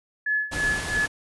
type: tone with tremolo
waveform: sine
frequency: 1711 Hz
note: A6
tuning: 49 cents flat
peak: -20 dBFS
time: 0.26-1.06 s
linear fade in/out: 5 ms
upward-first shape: sine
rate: 3 Hz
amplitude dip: 85%
type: noise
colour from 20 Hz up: pink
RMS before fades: -31 dBFS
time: 0.51-1.08 s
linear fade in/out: 20 ms
effects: resampled to 24000 Hz